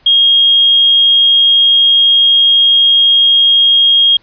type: tone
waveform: sine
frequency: 3254 Hz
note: G#7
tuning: 36 cents flat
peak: -5 dBFS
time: 0.06-4.17 s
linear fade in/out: 5 ms
effects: pink hiss -50 dBFS RMS until 4.22 s + resampled to 11025 Hz